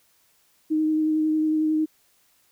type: tone with vibrato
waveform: sine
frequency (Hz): 311.1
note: D#4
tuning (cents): 0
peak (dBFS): -19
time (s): 0.7-1.86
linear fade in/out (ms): 20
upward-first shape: sine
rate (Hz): 11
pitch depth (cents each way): 14
effects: white hiss -63 dBFS RMS until 2.51 s